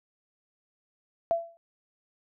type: tone with exponential decay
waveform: sine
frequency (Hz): 673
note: E5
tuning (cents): +36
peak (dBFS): -19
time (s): 1.31-1.57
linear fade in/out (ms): 0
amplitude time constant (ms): 55
effects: none